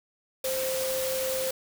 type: tone in noise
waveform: sine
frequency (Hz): 523.3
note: C5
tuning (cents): 0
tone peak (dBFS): -28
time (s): 0.44-1.51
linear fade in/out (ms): 5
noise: white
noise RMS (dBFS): -33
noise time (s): 0.44-1.51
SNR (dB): +2
effects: none